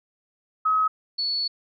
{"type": "tone pair in turn", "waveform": "sine", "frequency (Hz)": [1275, 4422], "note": ["D#6", "C#8"], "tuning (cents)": [42, -5], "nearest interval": "octave + minor seventh", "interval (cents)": 2153, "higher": "second", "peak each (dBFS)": [-18, -23], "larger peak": "first", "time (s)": [[0.65, 0.88], [1.18, 1.48]], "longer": "second", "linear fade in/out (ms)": 10, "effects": []}